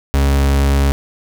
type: tone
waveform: 40% pulse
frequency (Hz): 69.3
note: C#2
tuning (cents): 0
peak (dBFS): -10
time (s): 0.14-0.92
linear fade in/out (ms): 0
effects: none